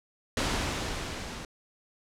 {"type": "noise with level ramp", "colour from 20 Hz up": "pink", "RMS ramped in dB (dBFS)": [-27, -40], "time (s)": [0.37, 1.45], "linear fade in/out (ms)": 2, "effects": ["low-pass 7000 Hz 12 dB/octave"]}